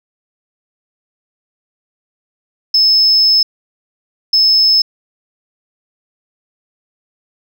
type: tone bursts at uneven times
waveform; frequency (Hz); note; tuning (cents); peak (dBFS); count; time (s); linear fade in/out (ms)
sine; 5220; E8; -18; -6; 2; 2.74-3.43 / 4.33-4.82; 5
effects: tanh soft clip ceiling -3 dBFS